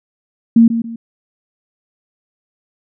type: tone with echo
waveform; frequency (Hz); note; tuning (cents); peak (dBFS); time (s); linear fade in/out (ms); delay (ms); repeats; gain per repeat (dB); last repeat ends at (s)
sine; 230; A#3; -23; -4; 0.56-0.68; 5; 140; 2; -10; 0.96
effects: none